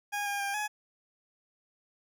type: tone with pitch steps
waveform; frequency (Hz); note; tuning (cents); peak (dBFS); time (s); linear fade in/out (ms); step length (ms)
20% pulse; 820 / 808 / 799 / 842; G#5 / G#5 / G5 / G#5; -22 / -48 / +33 / +24; -26; 0.12-0.68; 20; 140
effects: none